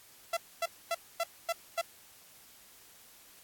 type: tone bursts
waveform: sawtooth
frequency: 673 Hz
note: E5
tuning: 36 cents sharp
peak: -25 dBFS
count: 6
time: 0.33-1.814 s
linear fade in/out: 5 ms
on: 39 ms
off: 250 ms
effects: white hiss -57 dBFS RMS until 3.43 s + AAC 64 kbps